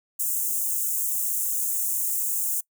white high-pass noise, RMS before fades -26 dBFS, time 0.19-2.61 s, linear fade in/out 10 ms, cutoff 6800 Hz, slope 48 dB/octave, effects noise-tail reverb RT60 0.1 s tail -24 dB re dry

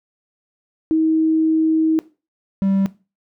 sine / triangle tone pair in turn, 318.3 / 194.68 Hz, D#4 / G3, +39 / -12 cents, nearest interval major sixth, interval 851 cents, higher first, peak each -13 dBFS, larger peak neither, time 0.91-1.99 / 2.62-2.86 s, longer first, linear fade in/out 0 ms, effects noise-tail reverb RT60 0.3 s tail -18 dB re dry

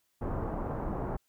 pink low-pass noise, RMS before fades -34 dBFS, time 0.21-1.17 s, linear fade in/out 10 ms, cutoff 1100 Hz, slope 24 dB/octave, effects white hiss -75 dBFS RMS until 1.28 s

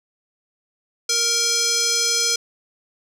square tone with band-pass filter, 466.2 Hz, A#4, in tune, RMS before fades -20 dBFS, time 1.09-2.36 s, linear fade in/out 5 ms, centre 5700 Hz, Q 3.1, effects none

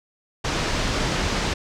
pink low-pass noise, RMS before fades -24 dBFS, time 0.44-1.54 s, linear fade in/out 10 ms, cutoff 6500 Hz, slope 24 dB/octave, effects none

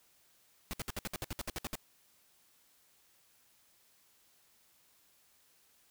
pink noise bursts, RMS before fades -38 dBFS, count 13, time 0.71-1.754 s, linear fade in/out 0 ms, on 24 ms, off 61 ms, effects white hiss -68 dBFS RMS until 5.9 s

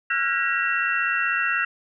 sine tone cluster, 1358 / 1454 / 1627 / 1908 / 2715 Hz, F6 / F#6 / G#6 / A#6 / F7, -49 / -31 / -36 / +40 / -50 cents, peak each -27 dBFS, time 0.1-1.65 s, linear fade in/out 5 ms, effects none

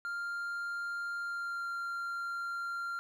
triangle tone with pitch glide, 1396.9 to 1385.6 Hz, F6 to F6, 0 to -14 cents, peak -33 dBFS, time 0.05-2.99 s, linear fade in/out 0 ms, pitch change -14 cents, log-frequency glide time 1.2-1.68 s, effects none

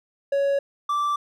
triangle tone pair in turn, 558 / 1169.1 Hz, C#5 / D6, +11 / -8 cents, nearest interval octave + minor second, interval 1281 cents, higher second, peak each -17 / -19 dBFS, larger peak first, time 0.32-0.59 / 0.89-1.16 s, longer neither, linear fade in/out 5 ms, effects none

